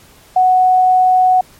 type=tone; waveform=sine; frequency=740 Hz; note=F#5; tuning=in tune; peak=-7 dBFS; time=0.36-1.41 s; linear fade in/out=5 ms; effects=pink hiss -45 dBFS RMS until 1.59 s + MP3 64 kbps